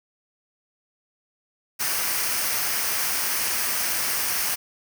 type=noise with comb filter; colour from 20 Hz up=white; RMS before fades=-25 dBFS; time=1.79-4.56 s; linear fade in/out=20 ms; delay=0.27 ms; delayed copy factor=-0.5; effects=none